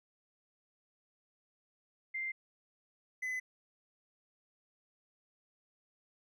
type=tone pair in turn; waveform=sine / triangle; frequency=2093 / 2019 Hz; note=C7 / B6; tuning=0 / +38 cents; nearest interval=minor second; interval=62 cents; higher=first; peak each=-35 / -33 dBFS; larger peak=second; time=2.14-2.32 / 3.22-3.4 s; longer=neither; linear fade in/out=10 ms; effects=none